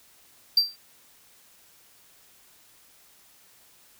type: tone with exponential decay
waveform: triangle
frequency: 4699 Hz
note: D8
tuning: in tune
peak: -12 dBFS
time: 0.57-0.76 s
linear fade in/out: 5 ms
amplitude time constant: 41 ms
effects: white hiss -57 dBFS RMS until 3.99 s